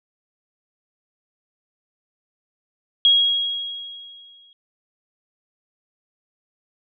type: tone with exponential decay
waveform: sine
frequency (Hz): 3296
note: G#7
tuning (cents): -14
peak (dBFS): -10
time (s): 3.05-4.53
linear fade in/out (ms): 1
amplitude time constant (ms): 320
effects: none